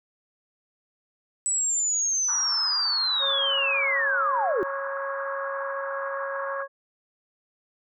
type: linear sweep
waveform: sine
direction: down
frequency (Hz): 7970 to 339.5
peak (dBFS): -22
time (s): 1.46-4.63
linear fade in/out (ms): 0
type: band-pass noise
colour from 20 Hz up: white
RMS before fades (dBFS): -37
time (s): 2.28-6.63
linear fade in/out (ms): 10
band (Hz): 920 to 1500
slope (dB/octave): 48
type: harmonic tone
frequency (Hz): 550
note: C#5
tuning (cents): -14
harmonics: 1 / 2 / 3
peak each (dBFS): -31 / -34 / -36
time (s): 3.19-6.68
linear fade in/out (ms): 50
effects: none